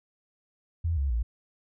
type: tone with pitch steps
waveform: sine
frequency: 83.3 / 69.24 / 57.56 Hz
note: E2 / C#2 / A#1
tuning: +19 / -1 / -21 cents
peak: -24 dBFS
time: 0.84-1.23 s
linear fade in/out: 10 ms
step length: 130 ms
effects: none